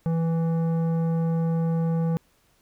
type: tone with tanh clipping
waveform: sine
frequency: 164.81 Hz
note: E3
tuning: in tune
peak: -23 dBFS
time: 0.06-2.17 s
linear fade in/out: 0 ms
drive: 12 dB
effects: pink hiss -64 dBFS RMS until 2.61 s